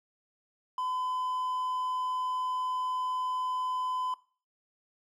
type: tone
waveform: triangle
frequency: 1013 Hz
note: B5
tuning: 44 cents sharp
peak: -28 dBFS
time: 0.78-4.14 s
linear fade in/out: 2 ms
effects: noise-tail reverb RT60 0.4 s tail -19 dB re dry